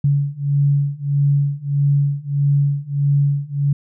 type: beating tone pair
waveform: sine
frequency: 141.2 / 142.8 Hz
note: C#3 / D3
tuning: +32 / -48 cents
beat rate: 1.6 Hz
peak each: -18 / -17 dBFS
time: 0.04-3.73 s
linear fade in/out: 5 ms
effects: none